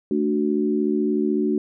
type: chord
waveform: sine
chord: D major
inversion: second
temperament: equal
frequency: 220 / 293.7 / 370 Hz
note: A3 / D4 / F#4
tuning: 0 / 0 / 0 cents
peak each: -23 dBFS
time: 0.11-1.58 s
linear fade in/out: 2 ms
effects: none